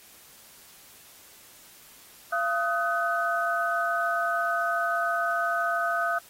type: tone cluster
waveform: sine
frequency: 683 / 1257 / 1507 Hz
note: F5 / D#6 / F#6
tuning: -39 / +17 / +31 cents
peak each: -28 dBFS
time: 2.32-6.19 s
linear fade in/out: 10 ms
effects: white hiss -52 dBFS RMS until 6.29 s + AAC 48 kbps